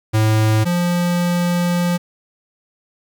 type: tone pair in turn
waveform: square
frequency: 109 / 175.19 Hz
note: A2 / F3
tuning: -16 / +6 cents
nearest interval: minor sixth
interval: 822 cents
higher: second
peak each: -13 / -16 dBFS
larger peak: first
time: 0.13-0.65 / 0.65-1.98 s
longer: second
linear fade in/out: 20 ms
effects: 9-bit